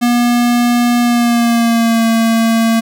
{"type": "tone with pitch glide", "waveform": "square", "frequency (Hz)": [240.6, 227.1], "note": ["B3", "A#3"], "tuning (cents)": [-45, -45], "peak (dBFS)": -10, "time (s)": [0.01, 2.81], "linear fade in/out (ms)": 20, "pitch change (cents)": -100, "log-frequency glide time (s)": [1.01, 2.06], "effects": []}